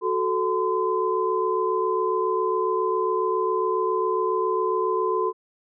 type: tone cluster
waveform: sine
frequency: 371.3 / 438.6 / 1023 Hz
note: F#4 / A4 / C6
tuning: +6 / -6 / -39 cents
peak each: -25 dBFS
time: 0.01-5.33 s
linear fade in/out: 50 ms
effects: none